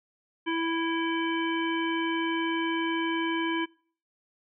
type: harmonic tone with a mistuned harmonic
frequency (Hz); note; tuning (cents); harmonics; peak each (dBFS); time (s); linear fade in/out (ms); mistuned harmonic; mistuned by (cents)
329.6; E4; 0; 1 / 3 / 5 / 7 / 9; -28 / -33 / -35 / -36 / -38; 0.46-3.66; 20; 9; +52
effects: noise-tail reverb RT60 0.5 s tail -25 dB re dry